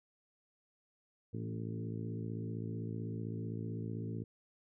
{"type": "harmonic tone with a mistuned harmonic", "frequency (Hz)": 55.7, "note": "A1", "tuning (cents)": 22, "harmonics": [2, 3, 4, 5, 6, 7, 8], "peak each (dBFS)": [-40, -44, -46, -48, -50, -51, -52], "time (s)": [1.33, 4.24], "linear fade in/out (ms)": 10, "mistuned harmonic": 4, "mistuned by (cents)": 24, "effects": []}